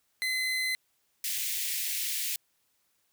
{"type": "tone", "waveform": "30% pulse", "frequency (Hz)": 2041, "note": "C7", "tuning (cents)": -44, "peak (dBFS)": -25, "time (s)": [0.22, 0.75], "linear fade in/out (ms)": 0}
{"type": "high-pass noise", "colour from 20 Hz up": "white", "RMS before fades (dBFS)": -32, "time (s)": [1.24, 2.36], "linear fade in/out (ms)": 2, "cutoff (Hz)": 1900, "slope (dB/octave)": 48}
{"effects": ["white hiss -73 dBFS RMS until 3.12 s"]}